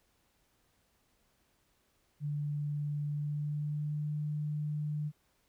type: tone with pitch glide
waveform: sine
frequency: 146.83 to 150 Hz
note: D3 to D3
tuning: 0 to +37 cents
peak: -32 dBFS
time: 2.2-5.12 s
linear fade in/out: 50 ms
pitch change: +37 cents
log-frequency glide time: 3.07-4.13 s
effects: pink hiss -73 dBFS RMS until 5.48 s